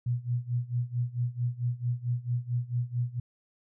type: tone with tremolo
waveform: sine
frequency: 121.7 Hz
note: B2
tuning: 25 cents flat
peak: -24 dBFS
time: 0.06-3.2 s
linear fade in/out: 5 ms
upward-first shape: sine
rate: 4.5 Hz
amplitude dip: 90%
effects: none